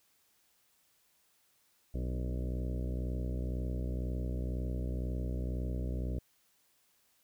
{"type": "harmonic tone with a mistuned harmonic", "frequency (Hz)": 62, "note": "B1", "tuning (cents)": 7, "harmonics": [1, 2, 3, 4, 5, 6, 7, 8, 9, 10], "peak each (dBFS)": [-34, -40, -44, -46, -48, -50, -51, -52, -53, -54], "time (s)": [1.94, 6.19], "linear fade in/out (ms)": 5, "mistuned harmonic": 4, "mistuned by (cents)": 47, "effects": ["white hiss -71 dBFS RMS until 7.23 s"]}